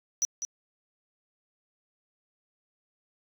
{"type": "tone with echo", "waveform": "sine", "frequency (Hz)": 5890, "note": "F#8", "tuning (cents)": -9, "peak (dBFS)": -20, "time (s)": [0.22, 0.25], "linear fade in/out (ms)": 0, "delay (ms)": 200, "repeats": 1, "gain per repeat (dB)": -10, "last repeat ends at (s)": 0.45, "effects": ["tanh soft clip ceiling -22 dBFS"]}